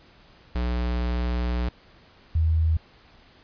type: tone pair in turn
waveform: square / sine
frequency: 60.4 / 80.35 Hz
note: B1 / E2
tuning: -38 / -44 cents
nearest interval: perfect fourth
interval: 494 cents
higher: second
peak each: -24 / -18 dBFS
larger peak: second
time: 0.55-1.69 / 2.35-2.77 s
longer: first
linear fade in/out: 5 ms
effects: pink hiss -54 dBFS RMS until 3.43 s + resampled to 11025 Hz